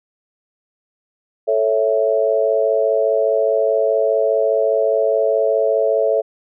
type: chord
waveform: sine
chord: A major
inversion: none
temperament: equal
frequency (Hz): 440 / 554.4 / 659.3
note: A4 / C#5 / E5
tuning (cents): 0 / 0 / 0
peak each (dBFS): -18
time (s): 1.47-6.22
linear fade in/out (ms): 20
effects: none